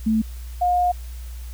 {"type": "tone pair in turn", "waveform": "sine", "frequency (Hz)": [220, 714.4], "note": ["A3", "F5"], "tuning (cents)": [0, 39], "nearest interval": "octave + minor sixth", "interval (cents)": 2039, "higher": "second", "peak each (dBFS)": -16, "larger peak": "neither", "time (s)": [[0.06, 0.22], [0.61, 0.92]], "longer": "second", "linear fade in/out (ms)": 10, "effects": ["added 60 Hz sine -31 dBFS peak until 1.53 s", "white hiss -48 dBFS RMS until 1.53 s"]}